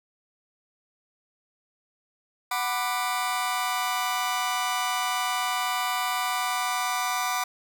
sawtooth chord, B minor, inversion second, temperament just, 740.8 / 987.8 / 1185.3 Hz, F#5 / B5 / D6, +2 / 0 / +16 cents, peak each -26 dBFS, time 2.51-7.44 s, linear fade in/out 5 ms, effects none

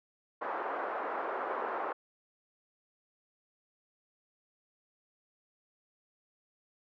white band-pass noise, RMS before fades -36 dBFS, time 0.41-1.93 s, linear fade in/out 10 ms, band 360 to 1300 Hz, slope 24 dB/octave, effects none

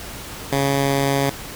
10% pulse tone, 138.59 Hz, C#3, in tune, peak -9 dBFS, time 0.52-1.3 s, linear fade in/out 5 ms, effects pink hiss -34 dBFS RMS until 1.55 s

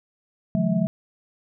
sine tone cluster, 141 / 163.8 / 181.8 / 215.2 / 648 Hz, C#3 / E3 / F#3 / A3 / E5, +30 / -11 / -30 / -38 / -30 cents, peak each -30 / -28 / -22 / -24 / -30 dBFS, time 0.55-0.87 s, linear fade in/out 0 ms, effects none

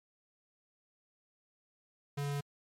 square tone, 142.7 Hz, D3, 49 cents flat, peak -34 dBFS, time 2.17-2.41 s, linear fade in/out 10 ms, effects MP3 64 kbps

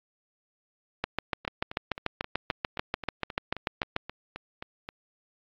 two click trains, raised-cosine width 0.3 ms, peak -20 / -10 dBFS, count 14 / 21, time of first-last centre 1.45-4.889 / 1.04-3.964 s, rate 3.78 / 6.84 Hz, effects low-pass 4000 Hz 12 dB/octave + AAC 64 kbps

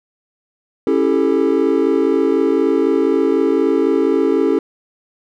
triangle chord, A dominant seventh, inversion first, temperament just, 275 / 330 / 396 / 440 Hz, C#4 / E4 / G4 / A4, -14 / +2 / +18 / 0 cents, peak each -16 dBFS, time 0.87-4.59 s, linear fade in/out 2 ms, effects none

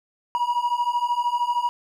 triangle beating tone pair, 955 / 968 Hz, A#5 / B5, +42 / -35 cents, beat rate 13 Hz, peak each -23 / -21 dBFS, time 0.35-1.69 s, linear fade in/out 0 ms, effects none

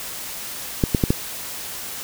clicks, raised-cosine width 3 ms, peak -3 dBFS, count 4, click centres 0.838 / 0.948 / 1.038 / 1.105 s, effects white hiss -32 dBFS RMS until 2.03 s

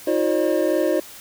triangle tone cluster, 318.2 / 361.3 / 539 / 602 Hz, D#4 / F#4 / C#5 / D5, +39 / -41 / -49 / +43 cents, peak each -21 dBFS, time 0.07-1 s, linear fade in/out 5 ms, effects white hiss -41 dBFS RMS until 1.2 s

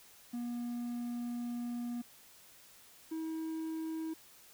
triangle tone pair in turn, 240 / 320.7 Hz, B3 / E4, -49 / -48 cents, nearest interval perfect fourth, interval 501 cents, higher second, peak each -34 / -34 dBFS, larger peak neither, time 0.33-2.02 / 3.11-4.14 s, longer first, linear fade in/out 10 ms, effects white hiss -59 dBFS RMS until 4.53 s

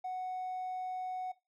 triangle tone, 740 Hz, F#5, in tune, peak -32 dBFS, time 0.04-1.32 s, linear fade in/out 10 ms, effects noise-tail reverb RT60 0.2 s tail -19 dB re dry + tanh soft clip ceiling -32 dBFS

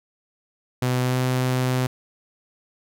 sawtooth tone with pitch glide, 126.1 to 127.71 Hz, B2 to C3, +36 to -42 cents, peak -16 dBFS, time 0.82-1.87 s, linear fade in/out 5 ms, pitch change +22 cents, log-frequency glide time 1.03-1.18 s, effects none

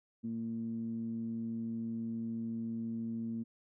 15% pulse tone with low-pass filter, 114.1 Hz, A#2, 37 cents flat, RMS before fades -38 dBFS, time 0.23-3.44 s, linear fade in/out 20 ms, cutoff 240 Hz, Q 6.9, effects none

